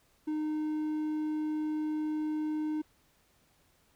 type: tone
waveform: triangle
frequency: 307 Hz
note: D#4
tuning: 23 cents flat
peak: -28 dBFS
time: 0.27-2.82 s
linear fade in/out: 10 ms
effects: pink hiss -68 dBFS RMS until 3.95 s